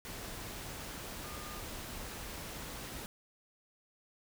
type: tone in noise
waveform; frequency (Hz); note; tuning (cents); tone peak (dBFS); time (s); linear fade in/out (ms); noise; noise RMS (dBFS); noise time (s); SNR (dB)
sine; 1211; D#6; -47; -50; 1.24-1.6; 0; pink; -44; 0.05-3.06; -9
effects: none